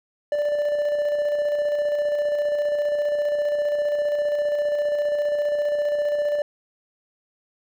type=tone with tremolo; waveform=triangle; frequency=587.3 Hz; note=D5; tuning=in tune; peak=-17 dBFS; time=0.32-6.42 s; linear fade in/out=2 ms; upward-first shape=square; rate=15 Hz; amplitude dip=30%; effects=none